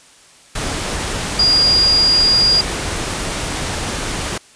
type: tone in noise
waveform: sine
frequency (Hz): 4833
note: D8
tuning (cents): +49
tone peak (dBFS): -10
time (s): 1.39-2.61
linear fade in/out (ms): 5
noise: pink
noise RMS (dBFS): -22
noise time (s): 0.55-4.38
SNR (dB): +9
effects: white hiss -46 dBFS RMS until 4.55 s + resampled to 22050 Hz